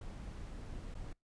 brown noise with dropouts, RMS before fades -45 dBFS, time 0.01-1.13 s, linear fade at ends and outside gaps 5 ms, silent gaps 0.943-0.95 s, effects noise-tail reverb RT60 0.2 s tail -26 dB re dry + resampled to 22050 Hz

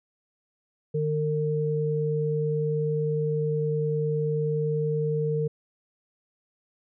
sine tone pair together, 151.8 / 454.9 Hz, D#3 / A#4, -42 / -42 cents, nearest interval octave + perfect fifth, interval 1900 cents, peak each -26 dBFS, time 0.94-5.48 s, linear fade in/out 10 ms, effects none

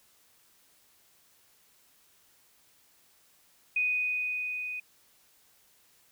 sine tone with level ramp, 2489 Hz, D#7, in tune, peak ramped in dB -24 to -34 dBFS, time 3.76-4.8 s, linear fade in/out 5 ms, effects white hiss -64 dBFS RMS until 6.11 s

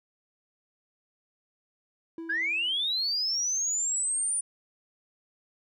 triangle tone with exponential decay, 329.6 Hz, E4, in tune, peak -32 dBFS, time 2.18-3.1 s, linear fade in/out 2 ms, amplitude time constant 200 ms
sine linear sweep, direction up, 1567 to 9430 Hz, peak -25 dBFS, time 2.29-4.41 s, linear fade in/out 10 ms
effects tanh soft clip ceiling -20 dBFS

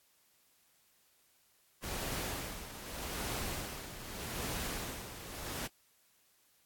pink noise with tremolo, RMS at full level -38 dBFS, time 1.82-5.68 s, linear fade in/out 20 ms, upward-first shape sine, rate 0.82 Hz, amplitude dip 65%, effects white hiss -70 dBFS RMS until 6.65 s + AAC 64 kbps

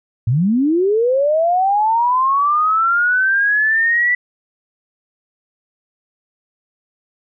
sine linear sweep, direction up, 104.2 to 1975.5 Hz, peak -12 dBFS, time 0.27-4.15 s, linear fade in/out 5 ms, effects none

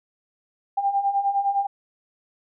sine beating tone pair, 789 / 798.8 Hz, G5 / G5, +11 / +32 cents, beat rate 9.8 Hz, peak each -26 / -21 dBFS, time 0.77-1.67 s, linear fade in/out 10 ms, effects none

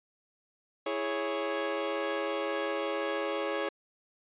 sawtooth chord, C# minor, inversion first, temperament equal, 329.6 / 415.3 / 554.4 Hz, E4 / G#4 / C#5, 0 / 0 / 0 cents, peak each -33 / -31 / -29 dBFS, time 0.86-3.69 s, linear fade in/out 5 ms, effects resampled to 8000 Hz

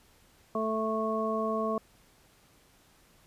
harmonic tone, 220 Hz, A3, in tune, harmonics 1 / 2 / 3 / 5, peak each -33 / -33 / -33 / -33 dBFS, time 0.55-1.78 s, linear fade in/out 2 ms, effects pink hiss -62 dBFS RMS until 3.26 s + resampled to 32000 Hz

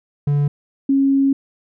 triangle / sine tone pair in turn, 144.4 / 273.5 Hz, D3 / C#4, -29 / -23 cents, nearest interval major seventh, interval 1106 cents, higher second, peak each -12 dBFS, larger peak neither, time 0.27-0.48 / 0.89-1.33 s, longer second, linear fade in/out 5 ms, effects none

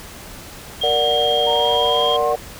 sine tone, 3223 Hz, G7, 47 cents sharp, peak -18 dBFS, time 0.81-2.17 s, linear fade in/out 10 ms
sine chord, Bb augmented, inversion none, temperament equal, 466.2 / 587.3 / 740 Hz, Bb4 / D5 / F#5, 0 / 0 / 0 cents, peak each -20 dBFS, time 0.83-2.36 s, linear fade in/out 10 ms
sine exponential sweep, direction up, 919 to 1082 Hz, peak -22 dBFS, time 1.46-2.34 s, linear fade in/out 20 ms
effects tanh soft clip ceiling -7 dBFS + pink hiss -37 dBFS RMS until 2.59 s

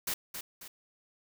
white noise with echo, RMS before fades -33 dBFS, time 0.07-0.14 s, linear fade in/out 5 ms, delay 270 ms, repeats 2, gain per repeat -7 dB, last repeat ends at 0.68 s, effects none

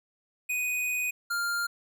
square tone pair in turn, 2489 / 1399.6 Hz, D#7 / F6, 0 / +3 cents, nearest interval minor seventh, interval 997 cents, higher first, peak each -28 / -28 dBFS, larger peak neither, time 0.49-1.11 / 1.3-1.67 s, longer first, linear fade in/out 10 ms, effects none

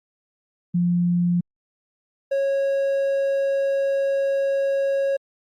sine / triangle tone pair in turn, 175.1 / 549.5 Hz, F3 / C#5, +5 / -15 cents, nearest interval octave + minor sixth, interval 1980 cents, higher second, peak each -17 dBFS, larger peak neither, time 0.74-1.41 / 2.31-5.17 s, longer second, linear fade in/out 10 ms, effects Opus 32 kbps

